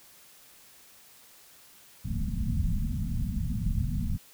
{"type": "low-pass noise", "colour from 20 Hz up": "pink", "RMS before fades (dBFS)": -29, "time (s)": [2.04, 4.18], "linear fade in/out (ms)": 20, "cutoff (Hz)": 240, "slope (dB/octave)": 96, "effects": ["white hiss -55 dBFS RMS until 4.33 s"]}